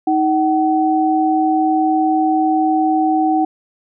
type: tone pair together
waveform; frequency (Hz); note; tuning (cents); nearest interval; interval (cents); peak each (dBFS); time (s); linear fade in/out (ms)
sine; 314.8 / 756; D#4 / F#5; +20 / +37; octave + minor third; 1517; -15; 0.07-3.45; 5
effects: none